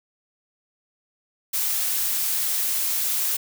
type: noise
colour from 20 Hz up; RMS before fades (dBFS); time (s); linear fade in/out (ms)
blue; -24; 1.53-3.37; 10
effects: none